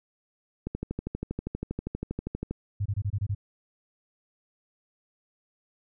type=click train; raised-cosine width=3 ms; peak=-18 dBFS; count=24; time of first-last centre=0.67-2.51 s; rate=12.5 Hz
type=tone bursts; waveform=sine; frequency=101 Hz; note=G#2; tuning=48 cents flat; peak=-25 dBFS; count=7; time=2.8-3.349 s; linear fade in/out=10 ms; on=57 ms; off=25 ms
effects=none